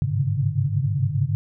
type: tone cluster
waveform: sine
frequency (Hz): 99.3 / 106.1 / 132.7 / 137.7 / 148.4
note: G2 / G#2 / C3 / C#3 / D3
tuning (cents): +23 / +38 / +25 / -11 / +18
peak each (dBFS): -26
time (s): 0.02-1.35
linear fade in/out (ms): 0
effects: none